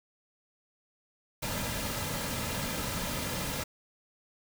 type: noise with comb filter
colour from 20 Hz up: pink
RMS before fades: -34 dBFS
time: 1.42-3.64 s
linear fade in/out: 10 ms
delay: 2.7 ms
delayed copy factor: -0.5
effects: none